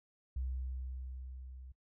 sine tone with level ramp, 64.3 Hz, C2, 30 cents flat, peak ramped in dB -34 to -48 dBFS, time 0.36-1.72 s, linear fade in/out 5 ms, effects noise-tail reverb RT60 0.1 s tail -21 dB re dry

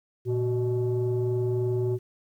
sine tone pair together, 116.54 / 372.9 Hz, A#2 / F#4, 0 / +14 cents, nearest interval octave + minor sixth, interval 2014 cents, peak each -24 dBFS, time 0.25-1.99 s, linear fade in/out 50 ms, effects tanh soft clip ceiling -20 dBFS + 10-bit

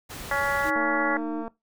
pink noise, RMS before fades -38 dBFS, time 0.09-0.71 s, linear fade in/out 20 ms
harmonic tone, 280.8 Hz, C#4, 22 cents sharp, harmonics 2 / 3 / 4 / 5 / 6 / 7, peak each -30 / -30 / -30 / -30 / -30 / -30 dBFS, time 0.31-1.17 s, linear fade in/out 2 ms
sine tone with pitch glide, 312.8 to 308 Hz, D#4 to D#4, +9 to -17 cents, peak -29 dBFS, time 0.63-1.45 s, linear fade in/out 50 ms, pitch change -26 cents, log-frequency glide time 0.75-1.11 s
click train, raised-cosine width 1 ms, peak -23 dBFS, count 165, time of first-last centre 0.76-1.479 s, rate 228 Hz
effects noise-tail reverb RT60 0.2 s tail -21 dB re dry

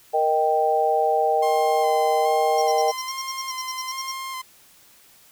sine chord, Eb major, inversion second, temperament equal, 466.2 / 622.3 / 784 Hz, Bb4 / Eb5 / G5, 0 / 0 / 0 cents, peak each -23 / -23 / -20 dBFS, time 0.13-2.92 s, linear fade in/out 20 ms
sawtooth tone with vibrato, 1046.5 Hz, C6, in tune, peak -26 dBFS, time 1.42-4.42 s, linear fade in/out 10 ms, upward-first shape square, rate 1.2 Hz, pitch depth 21 cents each way
triangle tone bursts, 5588 Hz, F8, in tune, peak -27 dBFS, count 16, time 2.58-4.116 s, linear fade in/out 2 ms, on 36 ms, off 64 ms
effects white hiss -53 dBFS RMS until 5.31 s

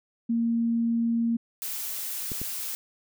sine tone, 231.7 Hz, A#3, 10 cents flat, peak -22 dBFS, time 0.29-1.37 s, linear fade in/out 10 ms
blue noise, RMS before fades -33 dBFS, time 1.62-2.75 s, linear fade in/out 0 ms
clicks, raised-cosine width 3 ms, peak -22 dBFS, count 2, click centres 2.318 / 2.416 s
effects none

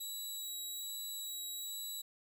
15% pulse tone with vibrato, 3896 Hz, B7, 24 cents flat, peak -34 dBFS, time 0-2.02 s, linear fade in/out 10 ms, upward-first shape sine, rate 1.2 Hz, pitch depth 13 cents each way, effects 11-bit

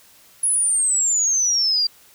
sine exponential sweep, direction down, 10548 to 4699 Hz, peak -16 dBFS, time 0.43-1.87 s, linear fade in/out 5 ms, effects white hiss -51 dBFS RMS until 2.14 s

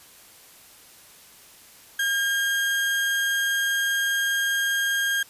35% pulse tone, 1615 Hz, G#6, 49 cents flat, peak -20 dBFS, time 1.99-5.23 s, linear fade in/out 5 ms, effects white hiss -50 dBFS RMS until 5.29 s + resampled to 32000 Hz

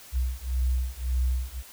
sine beating tone pair, 62.1 / 63.9 Hz, B1 / C2, +10 / -40 cents, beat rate 1.8 Hz, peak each -27 dBFS, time 0.12-1.63 s, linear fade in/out 50 ms, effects white hiss -48 dBFS RMS until 1.72 s

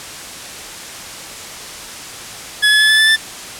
25% pulse tone with pitch steps, 1697 / 1710.8 / 1724.7 / 1738.7 / 1752.8 / 1767 Hz, G#6 / A6 / A6 / A6 / A6 / A6, +37 / -49 / -35 / -21 / -7 / +7 cents, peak -5 dBFS, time 2.62-3.166 s, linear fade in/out 20 ms, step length 91 ms, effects white hiss -30 dBFS RMS until 3.59 s + low-pass 9000 Hz 12 dB/octave

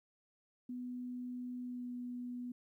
sine tone with pitch glide, 248 to 245.7 Hz, B3 to B3, +7 to -9 cents, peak -40 dBFS, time 0.69-2.52 s, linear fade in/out 5 ms, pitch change -16 cents, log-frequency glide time 1.63-1.88 s, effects 13-bit

